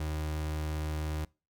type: tone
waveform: 35% pulse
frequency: 77 Hz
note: D#2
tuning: 17 cents flat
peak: -30 dBFS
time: 0-1.25 s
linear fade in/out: 5 ms
effects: noise-tail reverb RT60 0.3 s tail -24 dB re dry